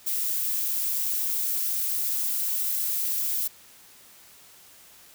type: noise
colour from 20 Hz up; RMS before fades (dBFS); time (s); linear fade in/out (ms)
violet; -27; 0.06-3.48; 10
effects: white hiss -52 dBFS RMS until 5.14 s